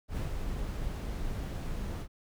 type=noise with ADSR envelope; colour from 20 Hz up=brown; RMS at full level=-32 dBFS; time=0.08-2.08 s; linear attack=92 ms; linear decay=140 ms; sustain=-3 dB; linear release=67 ms; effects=none